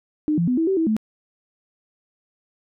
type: tone with pitch steps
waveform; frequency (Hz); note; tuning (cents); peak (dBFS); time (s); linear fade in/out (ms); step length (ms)
sine; 303.7 / 170.4 / 250.4 / 325.6 / 384.4 / 324.5 / 217.4; D#4 / F3 / B3 / E4 / G4 / E4 / A3; -42 / -42 / +24 / -21 / -34 / -27 / -21; -17; 0.28-0.966; 0; 98
effects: none